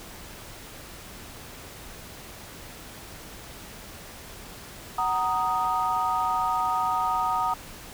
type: chord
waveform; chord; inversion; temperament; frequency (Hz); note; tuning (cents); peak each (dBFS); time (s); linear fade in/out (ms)
sine; D# minor; first; just; 746.7 / 933.4 / 1244.5; F#5 / A#5 / D#6; +16 / +2 / 0; -28 / -26 / -26; 4.98-7.54; 5
effects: tanh soft clip ceiling -14 dBFS + pink hiss -43 dBFS RMS until 7.93 s